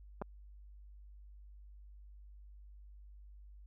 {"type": "clicks", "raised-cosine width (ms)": 1, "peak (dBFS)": -26, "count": 2, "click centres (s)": [0.216, 0.221], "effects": ["added 50 Hz sine -52 dBFS peak until 3.66 s"]}